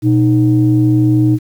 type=tone pair together; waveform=sine; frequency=121.19 / 310 Hz; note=B2 / D#4; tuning=-32 / -6 cents; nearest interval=octave + major third; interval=1626 cents; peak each=-10 dBFS; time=0.02-1.39 s; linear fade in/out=50 ms; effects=tanh soft clip ceiling -1 dBFS + 7-bit